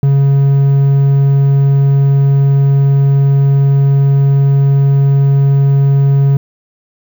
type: tone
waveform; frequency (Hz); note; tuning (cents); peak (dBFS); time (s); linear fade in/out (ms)
triangle; 138.7; C#3; +1; -4; 0.03-6.37; 2
effects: 7-bit